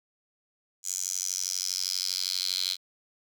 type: tone with high-pass filter sweep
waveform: 10% pulse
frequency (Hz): 92.5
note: F#2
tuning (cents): 0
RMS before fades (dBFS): -31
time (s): 0.83-2.77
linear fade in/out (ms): 50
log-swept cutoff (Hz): 6800 to 4000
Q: 5.4
effects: none